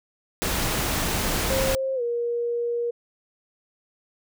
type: noise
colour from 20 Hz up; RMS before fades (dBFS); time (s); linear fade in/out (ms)
pink; -25; 0.42-1.75; 0
type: tone with pitch glide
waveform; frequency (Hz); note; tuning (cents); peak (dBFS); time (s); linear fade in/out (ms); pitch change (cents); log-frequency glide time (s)
sine; 532 to 474; C5 to A#4; +29 to +29; -23; 1.5-2.91; 10; -200; 1.95-2.02
effects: none